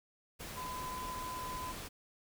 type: tone in noise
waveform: sine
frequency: 1011 Hz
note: B5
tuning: 40 cents sharp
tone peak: -40 dBFS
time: 0.56-1.73 s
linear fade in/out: 20 ms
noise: pink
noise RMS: -45 dBFS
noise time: 0.39-1.89 s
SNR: +2 dB
effects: none